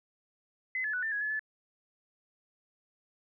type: tone with pitch steps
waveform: sine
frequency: 2036 / 1721 / 1483 / 1782 / 1666 / 1714 / 1733 Hz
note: C7 / A6 / F#6 / A6 / G#6 / A6 / A6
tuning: -48 / -39 / +4 / +22 / +5 / -46 / -27 cents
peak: -30 dBFS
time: 0.75-1.394 s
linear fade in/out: 2 ms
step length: 92 ms
effects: none